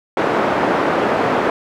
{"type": "band-pass noise", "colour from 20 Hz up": "pink", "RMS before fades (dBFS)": -17, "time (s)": [0.17, 1.5], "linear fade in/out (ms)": 2, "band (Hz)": [310, 1300], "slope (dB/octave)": 12, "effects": []}